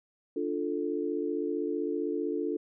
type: chord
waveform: sine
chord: D minor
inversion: none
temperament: equal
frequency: 293.7 / 349.2 / 440 Hz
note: D4 / F4 / A4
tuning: 0 / 0 / 0 cents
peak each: -33 dBFS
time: 0.36-2.57 s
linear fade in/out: 5 ms
effects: none